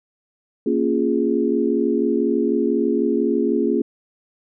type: chord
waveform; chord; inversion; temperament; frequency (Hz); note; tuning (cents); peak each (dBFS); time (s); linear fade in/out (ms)
sine; Bb minor seventh; none; equal; 233.1 / 277.2 / 349.2 / 415.3; Bb3 / Db4 / F4 / Ab4; 0 / 0 / 0 / 0; -22; 0.66-3.82; 5
effects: none